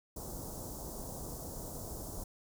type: band-stop noise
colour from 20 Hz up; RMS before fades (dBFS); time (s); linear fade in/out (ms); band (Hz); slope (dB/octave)
pink; -43; 0.16-2.24; 5; 920 to 6000; 24
effects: none